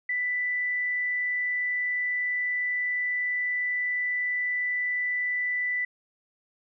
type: tone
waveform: sine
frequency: 1983 Hz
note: B6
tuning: 7 cents sharp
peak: -25 dBFS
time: 0.09-5.85 s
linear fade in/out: 5 ms
effects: none